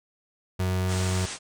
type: tone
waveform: 35% pulse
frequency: 92.5 Hz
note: F#2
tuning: in tune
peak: -22 dBFS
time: 0.59-1.26 s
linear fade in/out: 10 ms
type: low-pass noise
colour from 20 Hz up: white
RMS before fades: -36 dBFS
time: 0.87-1.39 s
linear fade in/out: 50 ms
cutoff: 9300 Hz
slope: 96 dB/octave
effects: none